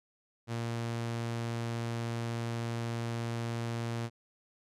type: tone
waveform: sawtooth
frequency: 116.54 Hz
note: A#2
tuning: in tune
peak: -29 dBFS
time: 0.47-4.1 s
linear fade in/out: 50 ms
effects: low-pass 9000 Hz 12 dB/octave